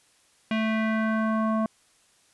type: tone with low-pass filter sweep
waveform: square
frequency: 220 Hz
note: A3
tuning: in tune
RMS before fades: -25 dBFS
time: 0.51-1.66 s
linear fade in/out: 2 ms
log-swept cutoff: 2700 to 950 Hz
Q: 2.6
effects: white hiss -62 dBFS RMS until 2.33 s + resampled to 24000 Hz